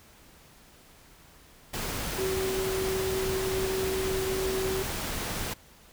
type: tone in noise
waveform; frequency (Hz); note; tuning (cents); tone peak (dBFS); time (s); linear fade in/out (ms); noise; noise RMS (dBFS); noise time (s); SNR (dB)
sine; 380; F#4; +46; -28; 2.18-4.83; 10; pink; -33; 1.73-5.54; +2
effects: pink hiss -55 dBFS RMS until 5.92 s